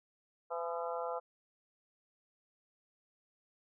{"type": "harmonic tone with a mistuned harmonic", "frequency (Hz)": 168.8, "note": "E3", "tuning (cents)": 41, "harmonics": [3, 4, 5, 6, 7, 8], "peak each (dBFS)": [-39, -41, -43, -45, -46, -47], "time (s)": [0.5, 1.2], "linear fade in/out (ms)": 20, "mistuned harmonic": 7, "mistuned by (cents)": 57, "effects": []}